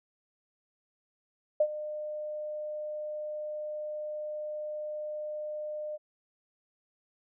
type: tone with ADSR envelope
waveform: sine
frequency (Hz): 605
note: D#5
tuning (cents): -49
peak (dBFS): -19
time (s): 1.6-5.98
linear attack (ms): 6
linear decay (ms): 63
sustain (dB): -15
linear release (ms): 32
effects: none